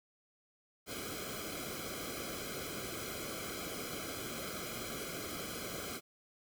pink noise with comb filter, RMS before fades -42 dBFS, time 0.86-6.01 s, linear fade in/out 50 ms, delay 1.1 ms, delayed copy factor -0.95, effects none

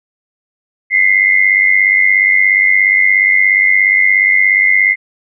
sine tone pair together, 2029 / 2126 Hz, B6 / C7, +46 / +27 cents, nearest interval minor second, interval 81 cents, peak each -10 dBFS, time 0.9-4.96 s, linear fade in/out 50 ms, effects none

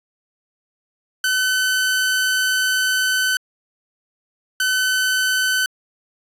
sawtooth tone pair in turn, 1516 / 1516 Hz, F#6 / F#6, +42 / +42 cents, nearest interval unison, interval 0 cents, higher neither, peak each -13 dBFS, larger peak neither, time 1.24-3.37 / 4.6-5.66 s, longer first, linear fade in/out 2 ms, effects resampled to 32000 Hz

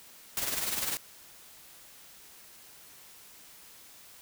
white noise with tremolo, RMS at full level -30 dBFS, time 0.37-0.97 s, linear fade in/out 0 ms, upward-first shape sine, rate 20 Hz, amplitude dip 55%, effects white hiss -53 dBFS RMS until 4.21 s

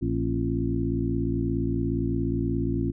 harmonic tone with a mistuned harmonic, 57.1 Hz, A#1, 35 cents flat, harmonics 1 / 2 / 3 / 4 / 5 / 6, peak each -31 / -29 / -33 / -33 / -29 / -31 dBFS, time 0.01-2.92 s, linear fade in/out 20 ms, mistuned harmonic 5, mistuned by -75 cents, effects none

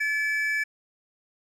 triangle tone pair together, 1727 / 2305 Hz, A6 / D7, -33 / -33 cents, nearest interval perfect fourth, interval 500 cents, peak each -24 / -26 dBFS, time 0-0.64 s, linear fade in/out 10 ms, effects none

